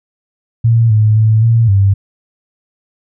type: tone with pitch steps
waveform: sine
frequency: 115.2 / 107.8 / 109.7 / 115 / 98.5 Hz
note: A#2 / A2 / A2 / A#2 / G2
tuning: -20 / -35 / -5 / -23 / +9 cents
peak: -6 dBFS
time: 0.64-1.94 s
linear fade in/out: 10 ms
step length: 260 ms
effects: none